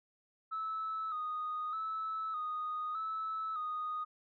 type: tone with vibrato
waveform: sine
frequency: 1272 Hz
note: D#6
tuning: 38 cents sharp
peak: -34 dBFS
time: 0.51-4.05 s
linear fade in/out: 20 ms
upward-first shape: square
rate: 0.82 Hz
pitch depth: 44 cents each way
effects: tanh soft clip ceiling -31 dBFS